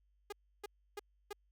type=tone bursts; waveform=sawtooth; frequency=410 Hz; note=G#4; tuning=22 cents flat; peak=-37 dBFS; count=4; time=0.3-1.33 s; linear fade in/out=5 ms; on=25 ms; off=310 ms; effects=added 50 Hz sine -70 dBFS peak until 1.51 s